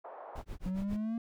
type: band-pass noise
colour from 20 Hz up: white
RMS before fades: -47 dBFS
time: 0.04-0.42 s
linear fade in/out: 10 ms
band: 530 to 920 Hz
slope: 24 dB/octave
type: noise with tremolo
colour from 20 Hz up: brown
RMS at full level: -40 dBFS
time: 0.35-0.97 s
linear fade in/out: 10 ms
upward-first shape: sine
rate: 7.3 Hz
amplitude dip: 100%
type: exponential sweep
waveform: triangle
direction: up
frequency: 181.9 to 233.1 Hz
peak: -30 dBFS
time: 0.66-1.18 s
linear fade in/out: 2 ms
effects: none